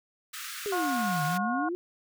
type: high-pass noise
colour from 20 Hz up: pink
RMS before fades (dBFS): -39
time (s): 0.33-1.38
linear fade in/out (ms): 10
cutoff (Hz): 1200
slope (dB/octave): 96
type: exponential two-way sweep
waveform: sine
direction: down then up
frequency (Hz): 426.3 to 148.3 to 367.3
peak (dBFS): -29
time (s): 0.66-1.75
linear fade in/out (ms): 0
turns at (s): 1.24
type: harmonic tone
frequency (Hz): 360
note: F#4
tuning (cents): -47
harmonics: 2 / 3 / 4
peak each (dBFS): -31 / -33 / -34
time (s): 0.72-1.69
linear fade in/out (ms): 5
effects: none